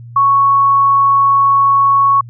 sine tone, 1108.7 Hz, C#6, in tune, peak -7 dBFS, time 0.16-2.21 s, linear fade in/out 5 ms, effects added 118 Hz sine -30 dBFS peak until 2.29 s

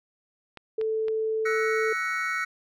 clicks, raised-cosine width 0.3 ms, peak -25 dBFS, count 3, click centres 0.573 / 0.813 / 1.083 s
sine tone, 439.9 Hz, A4, in tune, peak -24 dBFS, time 0.78-1.93 s, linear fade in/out 5 ms
triangle chord, F# dominant seventh, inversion third, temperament equal with one note detuned, 1318.5 / 1480 / 1899.4 / 2217 Hz, E6 / F#6 / A#6 / C#7, 0 / 0 / +32 / 0 cents, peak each -30 dBFS, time 1.45-2.45 s, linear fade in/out 10 ms
effects none

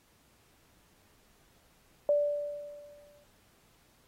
sine tone with exponential decay, 584 Hz, D5, 10 cents flat, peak -21 dBFS, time 2.09-3.24 s, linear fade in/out 1 ms, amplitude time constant 250 ms, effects pink hiss -66 dBFS RMS until 4.07 s + AAC 48 kbps

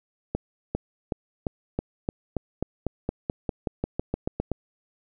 accelerating click train, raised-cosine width 2 ms, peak -12 dBFS, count 19, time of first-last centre 0.35-4.517 s, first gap 400 ms, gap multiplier 0.93, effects none

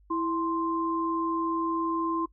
sine tone pair together, 329.6 / 1046.5 Hz, E4 / C6, 0 / 0 cents, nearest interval octave + minor sixth, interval 2000 cents, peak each -28 / -29 dBFS, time 0.1-2.26 s, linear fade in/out 10 ms, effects noise-tail reverb RT60 0.1 s tail -21 dB re dry + added 50 Hz sine -56 dBFS peak until 2.32 s

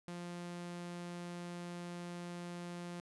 sawtooth tone, 174.61 Hz, F3, in tune, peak -39 dBFS, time 0.08-3 s, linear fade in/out 0 ms, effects resampled to 24000 Hz

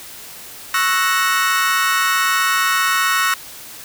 35% pulse chord, F# dominant seventh, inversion second, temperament equal with one note detuned, 1103 / 1318.5 / 1480 / 1864.7 Hz, C#6 / E6 / F#6 / A#6, -9 / 0 / 0 / 0 cents, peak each -19 dBFS, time 0.74-3.34 s, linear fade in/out 2 ms, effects white hiss -36 dBFS RMS until 3.84 s

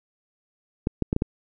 clicks, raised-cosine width 3 ms, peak -9 dBFS, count 5, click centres 0.871 / 1.023 / 1.129 / 1.164 / 1.221 s, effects none

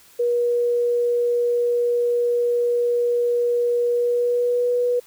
sine tone with pitch glide, 480.2 to 488.3 Hz, B4 to B4, -49 to -20 cents, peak -17 dBFS, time 0.19-5 s, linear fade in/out 10 ms, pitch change +29 cents, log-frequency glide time 3.92-4.7 s, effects white hiss -51 dBFS RMS until 5.06 s

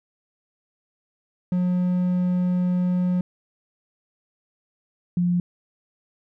triangle / sine tone pair in turn, 180.1 / 176.19 Hz, F#3 / F3, -46 / +16 cents, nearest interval unison, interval 38 cents, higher first, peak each -17 / -18 dBFS, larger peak first, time 1.52-3.21 / 5.17-5.4 s, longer first, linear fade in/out 2 ms, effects none

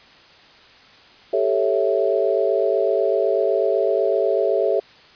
sine chord, A dominant seventh, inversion third, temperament equal, 392 / 440 / 554.4 / 659.3 Hz, G4 / A4 / C#5 / E5, 0 / 0 / 0 / 0 cents, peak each -22 dBFS, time 1.33-4.8 s, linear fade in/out 5 ms, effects white hiss -48 dBFS RMS until 5.15 s + resampled to 11025 Hz

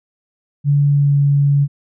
sine tone with pitch glide, 143.4 to 142 Hz, D3 to C#3, -41 to +42 cents, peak -10 dBFS, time 0.64-1.68 s, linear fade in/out 50 ms, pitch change -17 cents, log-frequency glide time 0.88-1.17 s, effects none

